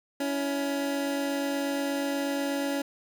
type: tone pair together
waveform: 25% pulse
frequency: 280.4 / 328.7 Hz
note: C#4 / E4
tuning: +20 / -5 cents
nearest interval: minor third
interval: 275 cents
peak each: -24 / -33 dBFS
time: 0.2-2.82 s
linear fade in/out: 5 ms
effects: none